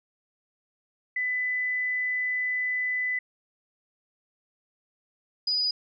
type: tone pair in turn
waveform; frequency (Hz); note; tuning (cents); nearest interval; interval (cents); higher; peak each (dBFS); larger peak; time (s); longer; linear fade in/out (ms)
sine; 2000 / 4942; B6 / D#8; +21 / -13; octave + major third; 1566; second; -25 / -23; second; 1.16-3.19 / 5.47-5.71; first; 5
effects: none